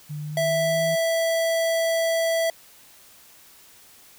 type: tone with pitch glide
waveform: sine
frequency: 149.4 to 161.98 Hz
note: D3 to E3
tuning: +30 to -30 cents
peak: -29 dBFS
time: 0.09-0.96 s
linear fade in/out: 20 ms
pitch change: +140 cents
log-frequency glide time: 0.2-0.82 s
type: tone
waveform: square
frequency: 659.3 Hz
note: E5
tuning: in tune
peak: -21 dBFS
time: 0.37-2.5 s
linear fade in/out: 2 ms
effects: white hiss -51 dBFS RMS until 4.18 s